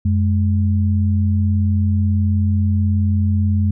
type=tone pair together; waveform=sine; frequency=91.8 / 210.3 Hz; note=F#2 / G#3; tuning=-13 / +22 cents; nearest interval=octave + major second; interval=1435 cents; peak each=-14 / -20 dBFS; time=0.05-3.71 s; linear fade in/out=5 ms; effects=none